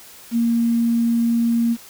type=tone with quantisation; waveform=sine; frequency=232.9 Hz; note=A#3; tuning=1 cent flat; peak=-15 dBFS; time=0.31-1.77 s; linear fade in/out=50 ms; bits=7; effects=white hiss -43 dBFS RMS until 1.89 s